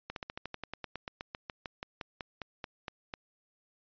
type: slowing click train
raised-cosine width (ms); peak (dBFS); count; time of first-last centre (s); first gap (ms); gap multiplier
0.3; -22; 23; 0.1-3.138; 62; 1.07
effects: resampled to 11025 Hz